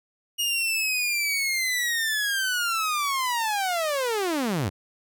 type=linear sweep; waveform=sawtooth; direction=down; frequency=2872 to 80 Hz; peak=-20 dBFS; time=0.38-4.7 s; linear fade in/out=20 ms; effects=none